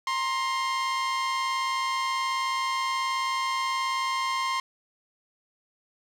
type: tone pair together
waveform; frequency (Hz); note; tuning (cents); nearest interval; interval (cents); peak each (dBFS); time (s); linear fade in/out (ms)
sawtooth; 937 / 1055.7; A#5 / C6; +9 / +15; major second; 206; -31 / -22; 0.07-4.6; 2
effects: low-pass 6000 Hz 12 dB/octave + 9-bit